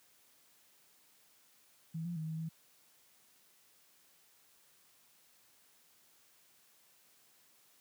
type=tone with pitch steps; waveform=sine; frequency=162.4 / 173 / 158.1 / 159.4 / 161.9 Hz; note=E3 / F3 / D#3 / D#3 / E3; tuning=-26 / -16 / +28 / +42 / -31 cents; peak=-36 dBFS; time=1.94-2.49 s; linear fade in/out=10 ms; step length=110 ms; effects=white hiss -67 dBFS RMS until 7.8 s + high-pass 100 Hz 12 dB/octave